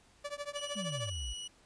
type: tone with tremolo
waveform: sawtooth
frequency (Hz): 579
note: D5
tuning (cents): -25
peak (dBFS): -31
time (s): 0.24-1.1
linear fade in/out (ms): 10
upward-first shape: triangle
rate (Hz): 13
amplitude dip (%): 100
type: tone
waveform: sawtooth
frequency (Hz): 2931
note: F#7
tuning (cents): -17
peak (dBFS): -37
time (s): 0.55-1.48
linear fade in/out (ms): 10
type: exponential sweep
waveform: sine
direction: down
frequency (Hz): 220 to 55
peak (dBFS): -37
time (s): 0.75-1.34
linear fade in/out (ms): 20
effects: pink hiss -64 dBFS RMS until 1.65 s + resampled to 22050 Hz